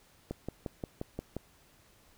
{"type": "click train", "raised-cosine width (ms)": 2, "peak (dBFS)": -22, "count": 7, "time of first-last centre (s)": [0.31, 1.366], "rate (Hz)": 5.68, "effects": ["pink hiss -63 dBFS RMS until 2.17 s"]}